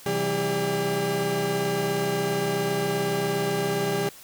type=tone cluster; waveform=35% pulse; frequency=131.2 / 165.1 / 192.6 / 402.4 / 584 Hz; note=C3 / E3 / G3 / G4 / D5; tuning=+5 / +3 / -30 / +45 / -10 cents; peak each=-32 / -30 / -32 / -24 / -32 dBFS; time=0.06-4.09 s; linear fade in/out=2 ms; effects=white hiss -47 dBFS RMS until 4.23 s